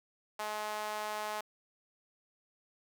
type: tone with high-pass filter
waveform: sawtooth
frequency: 212.2 Hz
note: G#3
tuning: 38 cents sharp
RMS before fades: -38 dBFS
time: 0.39-1.41 s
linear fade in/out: 5 ms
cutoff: 790 Hz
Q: 2.1
effects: 11-bit